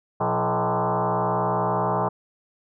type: tone with frequency modulation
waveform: sine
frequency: 121 Hz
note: B2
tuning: 35 cents flat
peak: -20 dBFS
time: 0.2-2.09 s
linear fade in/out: 10 ms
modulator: 151 Hz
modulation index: 6.9
effects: none